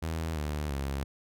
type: tone with pitch steps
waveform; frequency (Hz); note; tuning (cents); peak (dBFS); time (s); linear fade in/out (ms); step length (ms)
sawtooth; 81 / 74.71 / 68.9; E2 / D2 / C#2; -30 / +30 / -10; -27; 0.02-1.04; 10; 340
effects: none